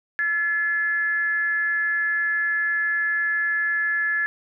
sine tone with frequency modulation, 1714 Hz, A6, 46 cents flat, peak -20 dBFS, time 0.19-4.26 s, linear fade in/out 0 ms, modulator 366 Hz, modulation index 0.33, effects none

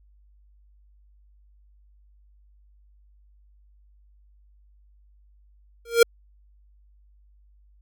square tone with exponential growth, 466.2 Hz, A#4, in tune, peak -9 dBFS, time 5.85-6.03 s, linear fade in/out 5 ms, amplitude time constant 37 ms, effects added 50 Hz sine -54 dBFS peak until 7.81 s

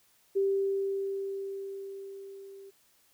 sine tone with level ramp, 392 Hz, G4, in tune, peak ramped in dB -23 to -46 dBFS, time 0.35-2.71 s, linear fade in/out 20 ms, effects white hiss -66 dBFS RMS until 3.13 s

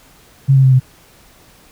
sine tone with pitch steps, 136.2 / 133.78 / 131.41 / 129.08 Hz, C#3 / C3 / C3 / C3, -30 / +39 / +8 / -23 cents, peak -6 dBFS, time 0.48-0.8 s, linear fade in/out 20 ms, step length 80 ms, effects pink hiss -47 dBFS RMS until 1.71 s

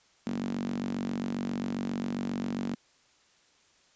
sawtooth tone with high-pass filter, 47.44 Hz, F#1, 44 cents sharp, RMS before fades -33 dBFS, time 0.26-2.75 s, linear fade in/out 10 ms, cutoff 220 Hz, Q 7.2, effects white hiss -64 dBFS RMS until 3.95 s + resampled to 16000 Hz

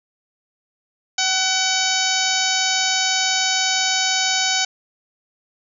harmonic tone with a mistuned harmonic, 758 Hz, F#5, 42 cents sharp, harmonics 1 / 2 / 3 / 4 / 5 / 6 / 7 / 8 / 9, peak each -26 / -26 / -26 / -26 / -26 / -26 / -26 / -26 / -26 dBFS, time 1.18-4.65 s, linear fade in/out 5 ms, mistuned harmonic 2, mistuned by -26 cents, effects none

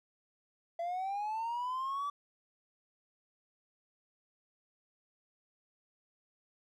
triangle linear sweep, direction up, 670 to 1160 Hz, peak -31 dBFS, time 0.79-2.1 s, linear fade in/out 5 ms, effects tanh soft clip ceiling -28 dBFS

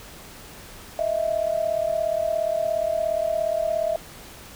sine tone pair together, 630 / 667.1 Hz, D#5 / E5, +21 / +20 cents, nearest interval minor second, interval 99 cents, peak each -24 dBFS, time 0.99-3.96 s, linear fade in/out 2 ms, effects pink hiss -43 dBFS RMS until 4.55 s

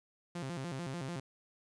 sawtooth tone with vibrato, 152.1 Hz, D#3, 39 cents flat, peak -34 dBFS, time 0.35-1.2 s, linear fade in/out 5 ms, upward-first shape square, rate 6.8 Hz, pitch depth 230 cents each way, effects resampled to 22050 Hz + 12-bit

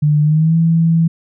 sine tone with pitch glide, 149.4 to 164.81 Hz, D3 to E3, +30 to 0 cents, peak -9 dBFS, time 0.02-1.08 s, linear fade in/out 10 ms, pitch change +170 cents, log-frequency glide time 0.22-0.56 s, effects none

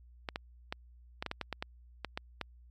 clicks, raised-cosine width 0.3 ms, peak -19 dBFS, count 12, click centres 0.288 / 0.359 / 0.725 / 1.225 / 1.263 / 1.314 / 1.413 / 1.527 / 1.625 / 2.047 / 2.175 / 2.413 s, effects added 60 Hz sine -54 dBFS peak until 2.7 s + MP3 64 kbps

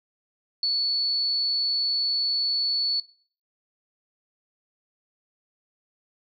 sine tone, 4435 Hz, C#8, in tune, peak -21 dBFS, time 0.63-3 s, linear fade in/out 2 ms, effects noise-tail reverb RT60 0.5 s tail -22 dB re dry

